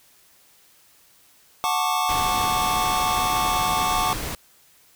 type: chord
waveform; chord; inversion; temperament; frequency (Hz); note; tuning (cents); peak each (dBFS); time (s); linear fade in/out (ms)
square; D major seventh; first; just; 734.2 / 881 / 1101.2 / 1174.7; F#5 / A5 / C#6 / D6; -14 / +2 / -12 / 0; -27; 1.64-4.13; 0
type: noise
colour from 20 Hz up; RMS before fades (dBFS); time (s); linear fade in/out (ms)
pink; -30; 2.09-4.35; 2
effects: white hiss -56 dBFS RMS until 4.95 s